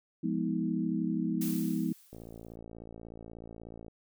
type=chord; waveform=sine; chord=F half-diminished seventh; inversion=none; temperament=equal with one note detuned; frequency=174.61 / 207.7 / 246.9 / 318 Hz; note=F3 / Ab3 / Cb4 / Eb4; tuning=0 / 0 / 0 / +38 cents; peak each=-34 dBFS; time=0.23-1.93 s; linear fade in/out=10 ms
type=noise with exponential decay; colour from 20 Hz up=blue; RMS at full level=-38 dBFS; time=1.41-2.56 s; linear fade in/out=5 ms; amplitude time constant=250 ms
type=click train; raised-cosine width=2 ms; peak=-33 dBFS; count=100; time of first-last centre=2.13-3.882 s; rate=56.5 Hz
effects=none